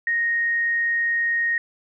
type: tone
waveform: sine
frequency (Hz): 1864.7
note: A#6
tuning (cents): 0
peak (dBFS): -19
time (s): 0.07-1.58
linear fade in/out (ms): 2
effects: none